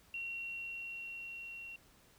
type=tone with level ramp; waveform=sine; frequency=2739 Hz; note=F7; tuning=34 cents flat; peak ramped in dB=-38 to -45 dBFS; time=0.14-1.76 s; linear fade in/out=2 ms; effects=pink hiss -65 dBFS RMS until 2.18 s

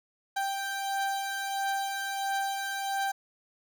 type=beating tone pair; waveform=30% pulse; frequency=784 / 785.5 Hz; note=G5 / G5; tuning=0 / +3 cents; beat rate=1.5 Hz; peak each=-34 / -28 dBFS; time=0.36-3.12 s; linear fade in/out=10 ms; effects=none

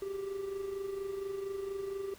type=tone with amplitude modulation; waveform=triangle; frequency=392 Hz; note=G4; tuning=in tune; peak=-31 dBFS; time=0.02-2.14 s; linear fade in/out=2 ms; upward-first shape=sine; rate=24.3 Hz; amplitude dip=55%; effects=pink hiss -56 dBFS RMS until 2.18 s

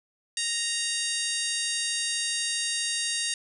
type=harmonic tone; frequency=932.3 Hz; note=A#5; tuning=in tune; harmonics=2 / 3 / 4 / 5 / 6 / 7 / 8 / 9 / 10; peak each=-36 / -35 / -33 / -34 / -38 / -36 / -38 / -38 / -34 dBFS; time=0.37-3.34 s; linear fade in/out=2 ms; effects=none

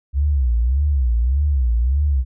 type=tone with vibrato; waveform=sine; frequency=65.1 Hz; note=C2; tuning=8 cents flat; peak=-14 dBFS; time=0.13-2.25 s; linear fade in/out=50 ms; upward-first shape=sine; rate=1.7 Hz; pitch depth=220 cents each way; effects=none

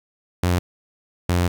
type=tone pair in turn; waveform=sawtooth; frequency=89 / 88.23 Hz; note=F2 / F2; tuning=+33 / +18 cents; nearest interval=unison; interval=15 cents; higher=first; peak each=-13 dBFS; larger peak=neither; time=0.43-0.59 / 1.29-1.48 s; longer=second; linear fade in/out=5 ms; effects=9-bit

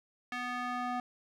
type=tone with band-pass filter sweep; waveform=square; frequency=246.9 Hz; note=B3; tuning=in tune; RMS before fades=-36 dBFS; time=0.32-1 s; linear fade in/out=2 ms; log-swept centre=1900 to 910 Hz; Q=1.5; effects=none

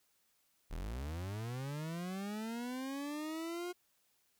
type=linear sweep; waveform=40% pulse; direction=up; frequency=34.65 to 360 Hz; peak=-38 dBFS; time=0.7-3.73 s; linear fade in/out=20 ms; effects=white hiss -75 dBFS RMS until 4.39 s

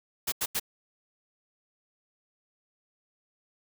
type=noise bursts; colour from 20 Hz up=white; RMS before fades=-29 dBFS; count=3; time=0.27-0.598 s; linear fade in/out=10 ms; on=52 ms; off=86 ms; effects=none

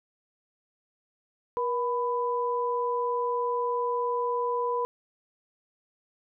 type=tone pair together; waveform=sine; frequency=479 / 995.8 Hz; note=A#4 / B5; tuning=+47 / +14 cents; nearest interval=octave + minor second; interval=1267 cents; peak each=-28 dBFS; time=1.57-4.85 s; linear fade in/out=0 ms; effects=none

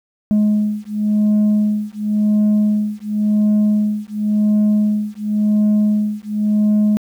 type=beating tone pair; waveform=sine; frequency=210 / 210.93 Hz; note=G#3 / G#3; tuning=+19 / +27 cents; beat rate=0.93 Hz; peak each=-14 dBFS; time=0.31-6.97 s; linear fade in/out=0 ms; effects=tanh soft clip ceiling -10 dBFS + 8-bit

